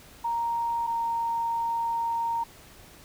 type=tone pair in turn; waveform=sine; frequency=932.3 / 925.9 Hz; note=A#5 / A#5; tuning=0 / -12 cents; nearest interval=unison; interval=12 cents; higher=first; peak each=-25 dBFS; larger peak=neither; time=0.24-0.87 / 0.87-2.44 s; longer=second; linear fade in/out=10 ms; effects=pink hiss -51 dBFS RMS until 3.04 s